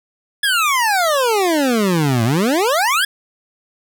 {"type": "exponential two-way sweep", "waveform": "25% pulse", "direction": "down then up", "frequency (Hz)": [1716, 109.7, 1716], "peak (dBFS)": -10, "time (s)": [0.43, 3.05], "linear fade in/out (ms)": 5, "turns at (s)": 2.24, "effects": []}